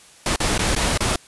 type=noise with dropouts; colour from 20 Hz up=pink; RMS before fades=-20 dBFS; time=0.26-1.16 s; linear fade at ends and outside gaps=2 ms; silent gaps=0.361-0.402 / 0.579-0.591 / 0.751-0.762 / 0.976-1.005 s; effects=white hiss -48 dBFS RMS until 1.27 s + resampled to 24000 Hz